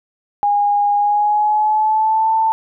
sine tone with pitch glide, 819 to 888 Hz, G#5 to A5, -24 to +16 cents, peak -12 dBFS, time 0.43-2.52 s, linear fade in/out 0 ms, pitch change +140 cents, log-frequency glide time 0.96-2.32 s, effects none

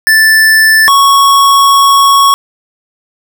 square tone pair in turn, 1760 / 1108.7 Hz, A6 / C#6, 0 / 0 cents, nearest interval minor sixth, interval 800 cents, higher first, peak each -4 dBFS, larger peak neither, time 0.07-0.88 / 0.88-2.34 s, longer second, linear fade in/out 0 ms, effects none

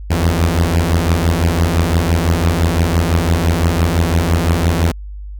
sawtooth beating tone pair, 81.1 / 87 Hz, E2 / F2, -28 / -6 cents, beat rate 5.9 Hz, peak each -11 dBFS, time 0.1-4.92 s, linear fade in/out 10 ms, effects added 50 Hz sine -26 dBFS peak until 5.39 s

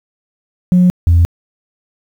sine tone pair in turn, 180 / 84.95 Hz, F#3 / F2, -47 / -47 cents, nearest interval octave + minor second, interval 1300 cents, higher first, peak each -4 dBFS, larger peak neither, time 0.72-0.9 / 1.07-1.25 s, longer neither, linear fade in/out 0 ms, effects tanh soft clip ceiling -3 dBFS + 7-bit

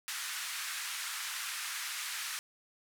pink band-pass noise, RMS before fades -39 dBFS, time 0.08-2.39 s, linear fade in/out 0 ms, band 1300 to 13000 Hz, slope 24 dB/octave, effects none

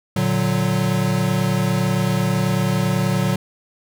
square chord, Bb augmented, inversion none, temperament equal, 116.54 / 146.83 / 185 Hz, Bb2 / D3 / F#3, 0 / 0 / 0 cents, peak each -23 / -23 / -21 dBFS, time 0.16-3.36 s, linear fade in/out 5 ms, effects none

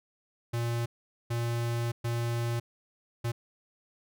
square tone bursts at uneven times, 117.8 Hz, A#2, 19 cents sharp, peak -29 dBFS, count 4, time 0.53-0.86 / 1.3-1.92 / 2.04-2.6 / 3.24-3.32 s, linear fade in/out 10 ms, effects none

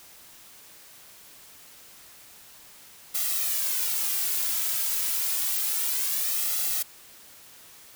blue noise with flanger, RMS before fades -27 dBFS, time 3.14-6.83 s, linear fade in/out 10 ms, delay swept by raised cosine 1.5 to 3.1 ms, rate 0.29 Hz, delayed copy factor +0.6, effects white hiss -50 dBFS RMS until 7.95 s

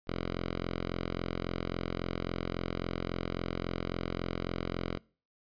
5% pulse tone, 43.65 Hz, F1, in tune, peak -22 dBFS, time 0.07-4.98 s, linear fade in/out 10 ms, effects noise-tail reverb RT60 0.4 s tail -24 dB re dry + resampled to 11025 Hz

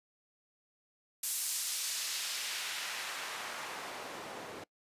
white noise with band-pass filter sweep, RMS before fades -39 dBFS, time 1.23-4.64 s, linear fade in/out 5 ms, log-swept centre 9700 to 370 Hz, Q 0.74, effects noise-tail reverb RT60 0.1 s tail -23 dB re dry + resampled to 32000 Hz

